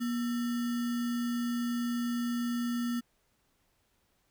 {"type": "tone with sample-and-hold", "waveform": "sine", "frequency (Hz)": 239.3, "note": "A#3", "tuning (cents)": 46, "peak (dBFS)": -29, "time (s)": [0, 3.01], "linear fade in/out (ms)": 20, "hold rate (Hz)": 1575, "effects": ["pink hiss -73 dBFS RMS until 4.3 s"]}